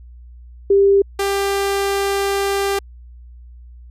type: tone pair in turn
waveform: sine / sawtooth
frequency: 396.4 / 396.4 Hz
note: G4 / G4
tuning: +19 / +19 cents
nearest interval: unison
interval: 0 cents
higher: neither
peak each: -9 / -13 dBFS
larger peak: first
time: 0.7-1.02 / 1.19-2.79 s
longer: second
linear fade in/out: 5 ms
effects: added 60 Hz sine -37 dBFS peak until 3.9 s + resampled to 32000 Hz